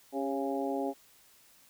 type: harmonic tone with a mistuned harmonic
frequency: 137.7 Hz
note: C#3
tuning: 11 cents flat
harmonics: 2 / 3 / 4 / 5 / 6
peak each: -34 / -36 / -37 / -38 / -39 dBFS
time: 0.12-0.94 s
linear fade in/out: 50 ms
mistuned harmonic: 3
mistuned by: -45 cents
effects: white hiss -61 dBFS RMS until 1.69 s